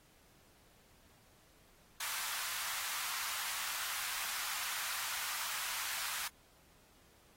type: high-pass noise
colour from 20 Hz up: pink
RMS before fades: -40 dBFS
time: 2-6.28 s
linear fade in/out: 5 ms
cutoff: 990 Hz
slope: 24 dB/octave
effects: pink hiss -66 dBFS RMS until 7.36 s + AAC 48 kbps